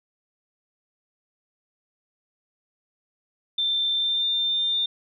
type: tone with pitch glide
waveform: sine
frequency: 3566 to 3601 Hz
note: A7 to A7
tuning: +22 to +39 cents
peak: -21 dBFS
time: 3.58-4.86 s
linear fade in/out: 5 ms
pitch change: +17 cents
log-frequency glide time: 3.95-4.27 s
effects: none